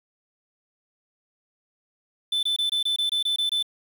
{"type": "tone bursts", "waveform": "triangle", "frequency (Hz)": 3520, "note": "A7", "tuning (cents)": 0, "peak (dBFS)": -20, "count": 10, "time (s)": [2.32, 3.627], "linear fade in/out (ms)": 5, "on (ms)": 110, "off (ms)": 23, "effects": ["8-bit"]}